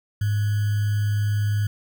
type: tone with sample-and-hold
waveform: sine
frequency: 103.83 Hz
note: G#2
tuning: in tune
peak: -19 dBFS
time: 0.21-1.67 s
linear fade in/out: 5 ms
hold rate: 1575 Hz
effects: none